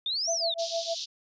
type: exponential two-way sweep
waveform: sine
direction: up then down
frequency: 3520 to 6272 to 3520 Hz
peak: -27 dBFS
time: 0.06-0.54 s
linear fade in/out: 2 ms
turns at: 0.32 s
type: tone with tremolo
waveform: sine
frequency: 668 Hz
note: E5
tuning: 23 cents sharp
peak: -26 dBFS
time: 0.27-0.95 s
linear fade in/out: 20 ms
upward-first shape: sine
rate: 6.5 Hz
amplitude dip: 95%
type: band-pass noise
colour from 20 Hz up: pink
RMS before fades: -36 dBFS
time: 0.58-1.06 s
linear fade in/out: 20 ms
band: 3400 to 6000 Hz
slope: 48 dB/octave
effects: resampled to 16000 Hz